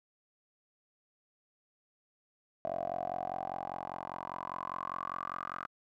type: tone with band-pass filter sweep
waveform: 10% pulse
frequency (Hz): 44.99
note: F#1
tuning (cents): -48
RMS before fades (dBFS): -39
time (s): 2.65-5.67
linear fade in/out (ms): 0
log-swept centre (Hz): 650 to 1300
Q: 8.4
effects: none